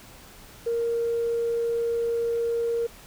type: tone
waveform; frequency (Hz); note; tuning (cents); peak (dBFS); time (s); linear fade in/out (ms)
sine; 466.2; A#4; 0; -22; 0.66-2.87; 10
effects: tanh soft clip ceiling -18 dBFS + pink hiss -48 dBFS RMS until 3.06 s